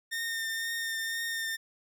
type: tone with vibrato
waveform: sawtooth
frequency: 1822 Hz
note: A#6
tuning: 40 cents flat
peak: -28 dBFS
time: 0.11-1.57 s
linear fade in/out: 20 ms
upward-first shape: triangle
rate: 2 Hz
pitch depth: 20 cents each way
effects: none